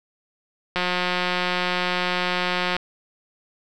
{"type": "click train", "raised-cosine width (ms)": 0.3, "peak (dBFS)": -7, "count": 362, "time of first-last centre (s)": [0.76, 2.766], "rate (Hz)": 180, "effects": []}